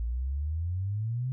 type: exponential sweep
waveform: sine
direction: up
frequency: 55.6 to 131.9 Hz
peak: -28 dBFS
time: 0-1.32 s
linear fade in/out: 0 ms
effects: none